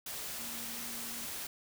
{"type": "tone in noise", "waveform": "sine", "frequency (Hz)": 233.1, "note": "A#3", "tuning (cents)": 0, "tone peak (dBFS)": -50, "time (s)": [0.39, 1.26], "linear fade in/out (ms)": 5, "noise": "white", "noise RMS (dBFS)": -41, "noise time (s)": [0.06, 1.47], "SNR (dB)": -12, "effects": []}